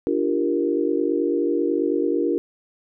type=chord; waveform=sine; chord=G minor seventh; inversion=second; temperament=equal with one note detuned; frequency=293.7 / 343.4 / 392 / 466.2 Hz; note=D4 / F4 / G4 / Bb4; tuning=0 / -29 / 0 / 0 cents; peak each=-24 / -23 / -26 / -25 dBFS; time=0.07-2.38 s; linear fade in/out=0 ms; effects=none